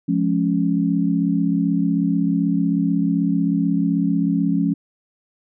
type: chord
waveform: sine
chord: Db major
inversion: first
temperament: equal with one note detuned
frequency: 174.61 / 210.6 / 277.2 Hz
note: F3 / Ab3 / Db4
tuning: 0 / +24 / 0 cents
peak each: -20 / -22 / -20 dBFS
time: 0.08-4.74 s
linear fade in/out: 10 ms
effects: none